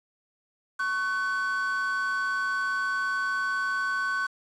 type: tone pair together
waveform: triangle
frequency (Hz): 1108.7 / 1511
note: C#6 / F#6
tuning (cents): 0 / +36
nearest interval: perfect fourth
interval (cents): 536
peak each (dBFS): -29 / -25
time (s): 0.79-4.27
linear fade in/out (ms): 10
effects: resampled to 22050 Hz + 8-bit